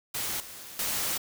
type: noise with level steps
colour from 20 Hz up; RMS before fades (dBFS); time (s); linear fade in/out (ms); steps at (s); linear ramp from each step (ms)
white; -32 / -44 / -30; 0.14-1.18; 10; 0.4 / 0.79; 2
effects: none